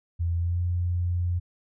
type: tone with pitch glide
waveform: sine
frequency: 85 to 88 Hz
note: F2 to F2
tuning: -46 to +14 cents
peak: -23 dBFS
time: 0.19-1.4 s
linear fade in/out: 20 ms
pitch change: +60 cents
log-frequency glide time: 0.37-0.6 s
effects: none